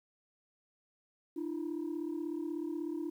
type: tone pair together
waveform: sine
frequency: 302.1 / 338.5 Hz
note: D4 / E4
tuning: +49 / +46 cents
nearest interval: major second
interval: 197 cents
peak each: -36 / -36 dBFS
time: 1.36-3.1 s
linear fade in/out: 10 ms
effects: tanh soft clip ceiling -31 dBFS + 11-bit